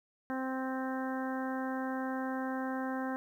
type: harmonic tone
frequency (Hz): 261.6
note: C4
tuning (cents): 0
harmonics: 1 / 2 / 3 / 4 / 5 / 6 / 7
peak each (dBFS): -35 / -41 / -41 / -44 / -48 / -44 / -49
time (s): 0.3-3.16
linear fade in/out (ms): 0
effects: 11-bit